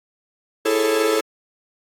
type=chord; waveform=45% pulse; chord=A major seventh; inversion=second; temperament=equal with one note detuned; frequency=329.6 / 415.3 / 440 / 548.3 Hz; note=E4 / G#4 / A4 / C#5; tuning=0 / 0 / 0 / -19 cents; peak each=-24 / -24 / -19 / -25 dBFS; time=0.65-1.21 s; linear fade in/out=10 ms; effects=AAC 48 kbps